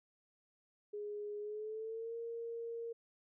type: tone with pitch glide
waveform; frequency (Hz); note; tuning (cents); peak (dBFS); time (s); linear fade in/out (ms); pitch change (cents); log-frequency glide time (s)
sine; 415.3 to 463.5; G#4 to A#4; 0 to -10; -40; 0.93-2.93; 10; +190; 1.4-2.16
effects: none